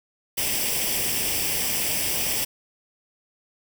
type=noise with comb filter; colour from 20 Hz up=white; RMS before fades=-25 dBFS; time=0.37-2.45 s; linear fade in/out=10 ms; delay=0.37 ms; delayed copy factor=+0.65; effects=none